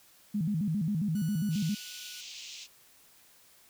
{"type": "tone with vibrato", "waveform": "sine", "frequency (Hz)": 181.7, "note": "F#3", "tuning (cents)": -31, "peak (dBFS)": -27, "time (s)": [0.34, 1.75], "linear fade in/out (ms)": 10, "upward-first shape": "square", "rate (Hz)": 7.4, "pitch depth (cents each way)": 230}
{"type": "tone", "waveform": "5% pulse", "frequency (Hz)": 1473, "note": "F#6", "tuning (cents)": -8, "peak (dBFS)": -36, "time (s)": [1.15, 2.21], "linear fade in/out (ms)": 5}
{"type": "band-pass noise", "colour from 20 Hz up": "pink", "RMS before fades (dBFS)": -45, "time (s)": [1.5, 2.68], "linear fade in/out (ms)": 50, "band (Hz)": [2500, 7100], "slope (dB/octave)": 48}
{"effects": ["white hiss -60 dBFS RMS until 3.69 s"]}